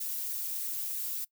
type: noise with flanger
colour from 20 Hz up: violet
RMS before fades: -35 dBFS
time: 0-1.25 s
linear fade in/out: 10 ms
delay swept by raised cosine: 0.46 to 5.16 ms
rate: 3.1 Hz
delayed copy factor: +0.7
effects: noise-tail reverb RT60 0.1 s tail -22 dB re dry